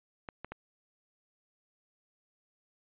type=clicks; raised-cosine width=0.5 ms; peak=-25 dBFS; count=3; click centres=0.288 / 0.446 / 0.52 s; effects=resampled to 8000 Hz

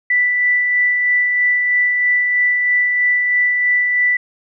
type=tone with tremolo; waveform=sine; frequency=1975.5 Hz; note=B6; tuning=in tune; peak=-11 dBFS; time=0.1-4.17 s; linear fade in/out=5 ms; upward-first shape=sine; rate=3.1 Hz; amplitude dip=30%; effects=none

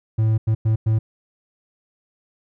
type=tone bursts at uneven times; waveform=triangle; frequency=110.2 Hz; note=A2; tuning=3 cents sharp; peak=-13 dBFS; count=4; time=0.18-0.38 / 0.47-0.55 / 0.65-0.76 / 0.86-0.99 s; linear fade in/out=10 ms; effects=none

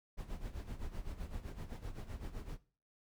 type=noise with tremolo; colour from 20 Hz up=brown; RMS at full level=-41 dBFS; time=0.17-2.58 s; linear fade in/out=20 ms; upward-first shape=sine; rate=7.8 Hz; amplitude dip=75%; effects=noise-tail reverb RT60 0.4 s tail -18 dB re dry

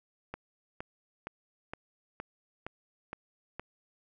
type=click train; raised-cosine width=0.5 ms; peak=-23 dBFS; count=8; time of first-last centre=0.34-3.596 s; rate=2.15 Hz; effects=none

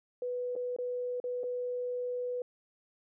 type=tone with dropouts; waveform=sine; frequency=493.9 Hz; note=B4; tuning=in tune; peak=-32 dBFS; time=0.22-2.42 s; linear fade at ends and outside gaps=2 ms; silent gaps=0.554-0.562 / 0.764-0.786 / 1.201-1.24 / 1.434-1.439 s; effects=none

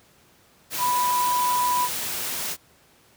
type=tone in noise; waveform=sine; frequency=987.8 Hz; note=B5; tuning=in tune; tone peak=-20 dBFS; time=0.78-1.89 s; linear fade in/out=50 ms; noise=white; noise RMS=-29 dBFS; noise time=0.7-2.57 s; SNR=+6 dB; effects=pink hiss -57 dBFS RMS until 3.16 s + high-pass 80 Hz 12 dB/octave

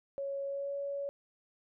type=tone with pitch glide; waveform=sine; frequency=554.4 to 562.5 Hz; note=C#5 to C#5; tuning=0 to +25 cents; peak=-34 dBFS; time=0.18-1.09 s; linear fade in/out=0 ms; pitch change=+25 cents; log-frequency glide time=0.45-0.75 s; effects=none

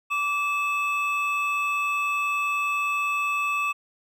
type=tone pair together; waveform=triangle; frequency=1160.4 / 2605 Hz; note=D6 / E7; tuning=-21 / -21 cents; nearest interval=octave + major second; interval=1400 cents; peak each=-24 dBFS; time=0.1-3.73 s; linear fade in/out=20 ms; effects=none

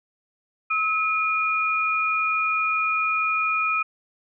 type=tone pair together; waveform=sine; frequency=1289.5 / 2437 Hz; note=E6 / D#7; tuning=-39 / -37 cents; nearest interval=major seventh; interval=1102 cents; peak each=-23 dBFS; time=0.7-3.83 s; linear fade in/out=10 ms; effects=none

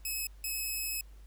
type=tone pair in turn; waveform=5% pulse; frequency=2573 / 2573 Hz; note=E7 / E7; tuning=-43 / -43 cents; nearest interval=unison; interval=0 cents; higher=neither; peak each=-24 dBFS; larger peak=neither; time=0.05-0.27 / 0.44-1.01 s; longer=second; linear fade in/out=2 ms; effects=added 50 Hz sine -49 dBFS peak until 1.26 s + pink hiss -66 dBFS RMS until 1.26 s

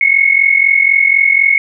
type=tone pair together; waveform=sine; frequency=2168 / 2212 Hz; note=C#7 / C#7; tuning=-39 / -4 cents; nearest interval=unison; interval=35 cents; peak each=-10 dBFS; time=0.01-1.58 s; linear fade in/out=2 ms; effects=none

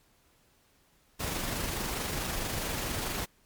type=noise with amplitude modulation; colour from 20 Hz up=pink; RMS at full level=-32 dBFS; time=1.19-3.26 s; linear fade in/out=20 ms; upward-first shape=sine; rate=24.6 Hz; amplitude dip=30%; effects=pink hiss -66 dBFS RMS until 3.45 s + MP3 96 kbps

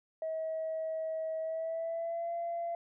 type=tone with pitch glide; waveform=sine; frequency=640 to 682 Hz; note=D#5 to F5; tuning=+49 to -41 cents; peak=-32 dBFS; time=0.22-2.75 s; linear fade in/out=2 ms; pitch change=+110 cents; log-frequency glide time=1.4-2.33 s; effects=tanh soft clip ceiling -29 dBFS

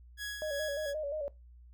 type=tone with tremolo; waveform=sawtooth; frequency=1669 Hz; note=G#6; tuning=8 cents sharp; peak=-33 dBFS; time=0.17-0.94 s; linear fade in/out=50 ms; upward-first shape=sine; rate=2.8 Hz; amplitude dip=50%
type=tone with vibrato; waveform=sine; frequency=592 Hz; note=D5; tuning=14 cents sharp; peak=-33 dBFS; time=0.42-1.28 s; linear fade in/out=0 ms; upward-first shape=square; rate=5.7 Hz; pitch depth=72 cents each way
effects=noise-tail reverb RT60 0.2 s tail -19 dB re dry + added 60 Hz sine -52 dBFS peak until 1.73 s

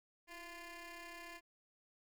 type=ring-modulated tone; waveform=15% pulse; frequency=349.2 Hz; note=F4; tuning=in tune; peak=-40 dBFS; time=0.27-1.41 s; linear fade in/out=50 ms; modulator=1380 Hz; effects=none

